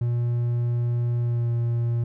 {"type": "tone with pitch glide", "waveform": "triangle", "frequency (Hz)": [119.7, 117.98], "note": ["A#2", "A#2"], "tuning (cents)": [46, 21], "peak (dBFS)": -19, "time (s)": [0.01, 2.04], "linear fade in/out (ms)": 5, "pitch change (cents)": -25, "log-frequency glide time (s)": [1.2, 1.5], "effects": []}